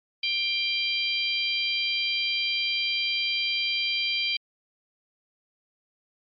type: harmonic tone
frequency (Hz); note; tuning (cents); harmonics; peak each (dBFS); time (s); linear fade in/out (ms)
790; G5; +13; 3 / 4 / 5 / 6; -28 / -28 / -33 / -31; 0.23-4.37; 5
effects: MP3 48 kbps